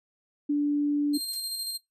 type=tone; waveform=sine; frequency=291.3 Hz; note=D4; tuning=14 cents flat; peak=-22 dBFS; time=0.49-1.18 s; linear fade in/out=10 ms
type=tone with tremolo; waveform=sawtooth; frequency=4186 Hz; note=C8; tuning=in tune; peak=-27 dBFS; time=1.13-1.78 s; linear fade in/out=20 ms; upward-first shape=square; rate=13 Hz; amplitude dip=30%
type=noise with exponential decay; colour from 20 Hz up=violet; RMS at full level=-34 dBFS; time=1.33-1.46 s; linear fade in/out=2 ms; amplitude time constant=27 ms
effects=noise-tail reverb RT60 0.2 s tail -22 dB re dry + resampled to 32000 Hz